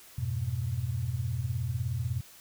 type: chord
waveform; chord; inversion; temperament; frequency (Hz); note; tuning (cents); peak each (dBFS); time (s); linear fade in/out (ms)
sine; F diminished; none; equal; 87.31 / 103.83 / 123.47; F2 / Ab2 / Cb3; 0 / 0 / 0; -35 / -35 / -31; 0.18-2.21; 5
effects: white hiss -53 dBFS RMS until 2.4 s